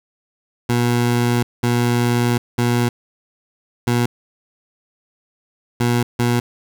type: tone bursts at uneven times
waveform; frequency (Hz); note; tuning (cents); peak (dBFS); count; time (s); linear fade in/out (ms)
20% pulse; 120.3; B2; -45; -10; 6; 0.69-1.43 / 1.63-2.38 / 2.58-2.89 / 3.87-4.06 / 5.8-6.03 / 6.19-6.4; 5
effects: none